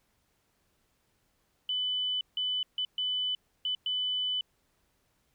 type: tone bursts at uneven times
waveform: sine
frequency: 3000 Hz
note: F#7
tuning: 23 cents sharp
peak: -28 dBFS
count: 6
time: 1.69-2.21 / 2.37-2.63 / 2.78-2.85 / 2.98-3.35 / 3.65-3.75 / 3.86-4.41 s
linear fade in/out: 2 ms
effects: pink hiss -73 dBFS RMS until 5.34 s